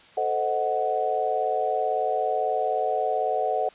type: chord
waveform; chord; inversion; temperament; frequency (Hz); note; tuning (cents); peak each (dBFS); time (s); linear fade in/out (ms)
sine; A diminished seventh; none; equal with one note detuned; 440 / 518.4 / 622.3 / 740; A4 / C5 / Eb5 / Gb5; 0 / -16 / 0 / 0; -29 / -30 / -29 / -25; 0.17-3.69; 5
effects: white hiss -52 dBFS RMS until 3.74 s + resampled to 8000 Hz